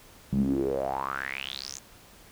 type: tone with band-pass filter sweep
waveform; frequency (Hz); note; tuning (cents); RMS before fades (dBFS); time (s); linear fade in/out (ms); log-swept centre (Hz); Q
sawtooth; 67.3; C2; +49; -30; 0.32-1.79; 10; 170 to 7000; 7.9
effects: pink hiss -53 dBFS RMS until 2.31 s